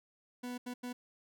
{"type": "tone bursts at uneven times", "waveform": "40% pulse", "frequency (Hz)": 246.9, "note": "B3", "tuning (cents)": 0, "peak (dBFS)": -38, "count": 3, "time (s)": [[0.43, 0.58], [0.66, 0.74], [0.83, 0.93]], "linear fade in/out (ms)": 10, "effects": []}